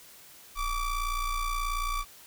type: ring-modulated tone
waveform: square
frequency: 587.3 Hz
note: D5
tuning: in tune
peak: -26 dBFS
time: 0.55-2.05 s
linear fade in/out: 50 ms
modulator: 558 Hz
effects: white hiss -52 dBFS RMS until 2.26 s